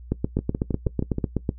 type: two click trains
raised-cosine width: 3 ms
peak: -9 / -12 dBFS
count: 12 / 6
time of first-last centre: 0.12-1.492 / 0.39-1.184 s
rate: 8.02 / 6.3 Hz
effects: noise-tail reverb RT60 0.1 s tail -19 dB re dry + added 60 Hz sine -39 dBFS peak until 1.58 s